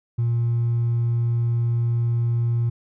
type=tone with hard clipping; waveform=triangle; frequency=117.7 Hz; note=A#2; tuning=17 cents sharp; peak=-18 dBFS; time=0.18-2.7 s; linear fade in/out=10 ms; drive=2 dB; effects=none